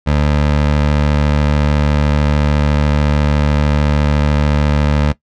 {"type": "tone", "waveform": "20% pulse", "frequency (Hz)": 73.8, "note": "D2", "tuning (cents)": 9, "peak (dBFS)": -6, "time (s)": [0.06, 5.13], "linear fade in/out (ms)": 20, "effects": ["noise-tail reverb RT60 0.1 s tail -18 dB re dry", "low-pass 4000 Hz 12 dB/octave"]}